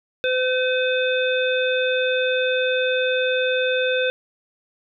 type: harmonic tone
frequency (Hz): 510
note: C5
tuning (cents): -44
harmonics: 1 / 3 / 5 / 7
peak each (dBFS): -20 / -25 / -27 / -28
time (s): 0.24-4.1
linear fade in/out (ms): 0
effects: none